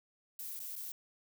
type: noise with dropouts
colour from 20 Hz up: violet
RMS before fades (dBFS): -43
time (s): 0.39-0.92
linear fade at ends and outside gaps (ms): 2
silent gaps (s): 0.593-0.6 / 0.756-0.762
effects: none